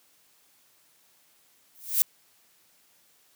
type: noise with exponential growth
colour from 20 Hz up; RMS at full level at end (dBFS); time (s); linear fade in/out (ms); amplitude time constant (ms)
violet; -18; 1.75-2.02; 0; 58
effects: white hiss -63 dBFS RMS until 3.35 s + high-pass 100 Hz 12 dB/octave